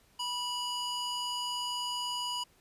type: tone with band-pass filter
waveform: square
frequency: 978 Hz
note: B5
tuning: 17 cents flat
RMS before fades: -35 dBFS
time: 0.19-2.44 s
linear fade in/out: 10 ms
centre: 4000 Hz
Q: 0.93
effects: pink hiss -65 dBFS RMS until 2.6 s + resampled to 32000 Hz